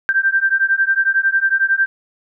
sine beating tone pair, 1568 / 1579 Hz, G6 / G6, 0 / +12 cents, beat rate 11 Hz, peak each -16 dBFS, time 0.09-1.86 s, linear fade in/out 0 ms, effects none

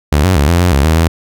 sawtooth tone with pitch steps, 73.5 / 93.2 / 71.6 / 86 / 89.6 / 69.3 / 79.8 / 82.2 Hz, D2 / F#2 / D2 / F2 / F2 / C#2 / D#2 / E2, +2 / +13 / -43 / -26 / +45 / 0 / +44 / -4 cents, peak -4 dBFS, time 0.12-1.08 s, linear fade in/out 5 ms, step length 120 ms, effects none

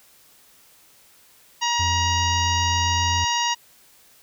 harmonic tone, 950 Hz, A#5, 33 cents sharp, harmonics 1 / 2 / 3 / 4 / 5 / 6 / 7, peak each -23 / -29 / -26 / -32 / -32 / -30 / -33 dBFS, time 1.61-3.55 s, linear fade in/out 20 ms
triangle tone with vibrato, 87.5 Hz, F2, 4 cents sharp, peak -22 dBFS, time 1.79-3.25 s, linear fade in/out 10 ms, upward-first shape sine, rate 7.5 Hz, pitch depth 18 cents each way
effects white hiss -54 dBFS RMS until 4.22 s

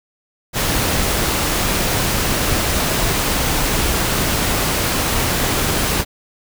pink noise, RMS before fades -18 dBFS, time 0.53-6.05 s, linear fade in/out 50 ms, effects none

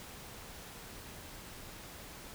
silence, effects pink hiss -49 dBFS RMS until 2.34 s

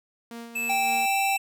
sawtooth tone with tremolo, 233.1 Hz, A#3, in tune, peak -32 dBFS, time 0.31-1.06 s, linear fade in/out 2 ms, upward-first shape sine, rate 3.6 Hz, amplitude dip 50%
square tone with pitch glide, 2623 to 2653 Hz, E7 to E7, -9 to +10 cents, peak -27 dBFS, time 0.55-1.38 s, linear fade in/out 10 ms, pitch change +19 cents, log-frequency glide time 0.89-1.15 s
square tone, 784 Hz, G5, in tune, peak -24 dBFS, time 0.69-1.37 s, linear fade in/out 10 ms
effects none

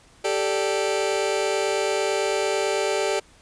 sawtooth chord, G suspended second, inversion none, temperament just, 392 / 441 / 588 Hz, G4 / A4 / D5, 0 / +4 / +2 cents, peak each -21 / -22 / -22 dBFS, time 0.24-3.2 s, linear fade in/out 10 ms, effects pink hiss -54 dBFS RMS until 3.41 s + resampled to 22050 Hz

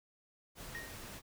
pink noise, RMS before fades -48 dBFS, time 0.55-1.22 s, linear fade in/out 50 ms
triangle tone with exponential decay, 1864.7 Hz, A#6, in tune, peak -37 dBFS, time 0.75-1.08 s, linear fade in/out 0 ms, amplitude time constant 71 ms
effects none

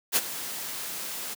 white noise with ADSR envelope, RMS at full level -21 dBFS, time 0.12-1.35 s, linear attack 45 ms, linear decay 36 ms, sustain -14 dB, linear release 20 ms, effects high-pass 150 Hz 12 dB/octave

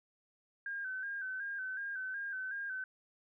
sine tone with vibrato, 1568 Hz, G6, in tune, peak -37 dBFS, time 0.66-2.84 s, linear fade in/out 2 ms, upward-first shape square, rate 2.7 Hz, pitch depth 50 cents each way, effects none

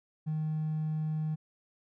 triangle tone with hard clipping, 155.56 Hz, D#3, in tune, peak -30 dBFS, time 0.26-1.36 s, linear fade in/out 20 ms, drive 4 dB, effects none

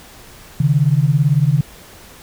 sine beating tone pair, 135.9 / 153.9 Hz, C#3 / D#3, -34 / -19 cents, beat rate 18 Hz, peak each -14 / -14 dBFS, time 0.6-1.61 s, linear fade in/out 5 ms, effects pink hiss -41 dBFS RMS until 2.22 s

